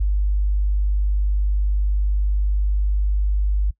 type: tone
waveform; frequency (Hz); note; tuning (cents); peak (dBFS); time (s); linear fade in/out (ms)
sine; 49.99; G1; +35; -16; 0-3.71; 10
effects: noise-tail reverb RT60 0.1 s tail -22 dB re dry